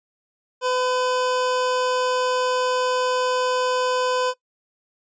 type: tone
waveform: 25% pulse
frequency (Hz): 505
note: B4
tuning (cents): +39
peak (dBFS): -16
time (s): 0.61-4.34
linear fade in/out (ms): 50
effects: noise-tail reverb RT60 0.1 s tail -19 dB re dry + resampled to 16000 Hz